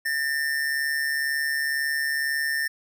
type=tone with amplitude modulation; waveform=square; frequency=1800 Hz; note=A6; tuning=39 cents sharp; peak=-22 dBFS; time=0.05-2.68 s; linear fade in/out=10 ms; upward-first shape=sine; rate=142 Hz; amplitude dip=50%; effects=none